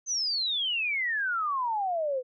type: exponential sweep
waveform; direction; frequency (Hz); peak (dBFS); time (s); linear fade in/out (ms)
sine; down; 6290 to 492.9; -26; 0.06-2.23; 50
effects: none